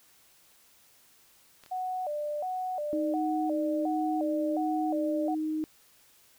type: clicks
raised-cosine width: 0.2 ms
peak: -34 dBFS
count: 2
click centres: 1.637 / 1.662 s
type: tone with vibrato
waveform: sine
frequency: 663 Hz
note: E5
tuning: 10 cents sharp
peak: -30 dBFS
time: 1.71-5.35 s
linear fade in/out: 10 ms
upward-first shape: square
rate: 1.4 Hz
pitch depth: 190 cents each way
type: tone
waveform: sine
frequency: 311.1 Hz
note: D#4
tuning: in tune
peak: -28 dBFS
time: 2.93-5.64 s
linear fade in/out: 0 ms
effects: white hiss -61 dBFS RMS until 6.38 s